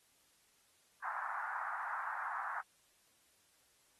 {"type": "band-pass noise", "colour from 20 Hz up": "white", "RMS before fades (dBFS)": -41, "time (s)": [1.02, 2.62], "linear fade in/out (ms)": 20, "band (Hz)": [800, 1600], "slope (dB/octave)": 48, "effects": ["white hiss -71 dBFS RMS until 3.99 s", "AAC 32 kbps"]}